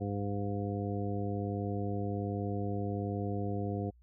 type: harmonic tone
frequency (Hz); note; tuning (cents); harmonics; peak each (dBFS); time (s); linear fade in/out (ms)
101.3; G#2; -43; 1 / 2 / 3 / 4 / 5 / 7; -35 / -38 / -40 / -41 / -42 / -43; 0-3.91; 20
effects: added 60 Hz sine -58 dBFS peak until 4.02 s